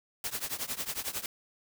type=noise with tremolo; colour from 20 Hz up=white; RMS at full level=-32 dBFS; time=0.24-1.26 s; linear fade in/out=2 ms; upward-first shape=triangle; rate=11 Hz; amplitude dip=95%; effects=none